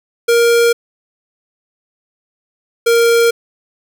square tone pair in turn, 469 / 466 Hz, A#4 / A#4, +11 / -1 cents, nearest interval unison, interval 12 cents, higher first, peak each -9 dBFS, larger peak neither, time 0.28-0.73 / 2.86-3.31 s, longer neither, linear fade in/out 10 ms, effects none

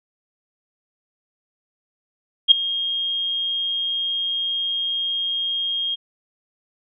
sine tone with ADSR envelope, 3239 Hz, G#7, 44 cents flat, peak -4 dBFS, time 2.48-5.96 s, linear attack 35 ms, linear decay 5 ms, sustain -17 dB, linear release 22 ms, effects none

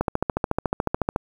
click train, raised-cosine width 1 ms, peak -7 dBFS, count 17, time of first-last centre 0.01-1.161 s, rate 13.9 Hz, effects 7-bit

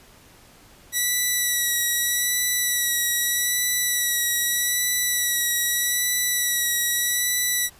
5% pulse tone with vibrato, 1946 Hz, B6, 26 cents flat, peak -10 dBFS, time 0.92-7.7 s, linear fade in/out 50 ms, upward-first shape sine, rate 0.81 Hz, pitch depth 24 cents each way, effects pink hiss -51 dBFS RMS until 7.79 s + resampled to 32000 Hz

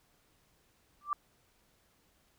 sine tone with exponential growth, 1174.7 Hz, D6, in tune, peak -25 dBFS, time 1.01-1.13 s, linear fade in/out 1 ms, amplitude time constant 25 ms, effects pink hiss -70 dBFS RMS until 2.38 s

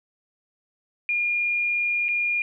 sine tone with dropouts, 2419 Hz, D#7, 49 cents flat, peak -21 dBFS, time 1.09-2.42 s, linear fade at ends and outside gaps 1 ms, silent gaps 2.084-2.088 s, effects none

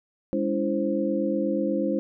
sine tone cluster, 204.9 / 285.3 / 333.6 / 525 Hz, G#3 / C#4 / E4 / C5, -23 / +50 / +21 / +6 cents, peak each -28 dBFS, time 0.33-1.99 s, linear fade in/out 0 ms, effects none

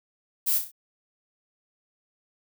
violet noise with echo, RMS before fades -24 dBFS, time 0.46-0.59 s, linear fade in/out 20 ms, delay 32 ms, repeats 4, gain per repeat -6 dB, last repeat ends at 0.718 s, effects none

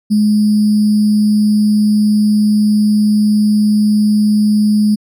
sine tone with sample-and-hold, 210.8 Hz, G#3, 26 cents sharp, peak -8 dBFS, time 0.1-4.96 s, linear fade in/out 20 ms, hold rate 4900 Hz, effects resampled to 32000 Hz

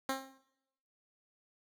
10% pulse tone with exponential decay, 266.9 Hz, C4, 35 cents sharp, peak -22 dBFS, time 0.09-0.38 s, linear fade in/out 2 ms, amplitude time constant 62 ms, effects noise-tail reverb RT60 0.8 s tail -17 dB re dry

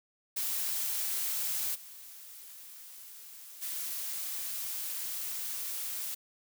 blue noise with level steps, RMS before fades -33 / -49 / -37 dBFS, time 0.36-6.15 s, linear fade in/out 10 ms, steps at 1.74 / 3.61 s, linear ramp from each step 20 ms, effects none

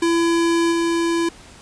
square tone with level steps, 336.1 Hz, E4, 34 cents sharp, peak -16 / -18 dBFS, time 0.02-1.29 s, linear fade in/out 5 ms, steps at 0.71 s, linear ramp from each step 20 ms, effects pink hiss -44 dBFS RMS until 1.61 s + resampled to 22050 Hz

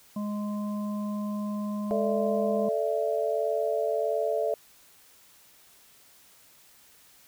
harmonic tone, 207.7 Hz, G#3, in tune, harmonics 1 / 3 / 5, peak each -29 / -41 / -42 dBFS, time 0.16-2.69 s, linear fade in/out 5 ms
sine chord, A suspended fourth, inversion none, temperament equal with one note detuned, 440 / 587.3 / 668.8 Hz, A4 / D5 / E5, 0 / 0 / +25 cents, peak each -29 dBFS, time 1.91-4.54 s, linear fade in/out 0 ms
effects white hiss -57 dBFS RMS until 7.27 s

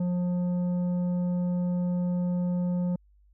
triangle tone with tanh clipping, 178 Hz, F3, 33 cents sharp, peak -26 dBFS, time 0-2.96 s, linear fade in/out 5 ms, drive 12 dB, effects added 50 Hz sine -57 dBFS peak until 3.33 s

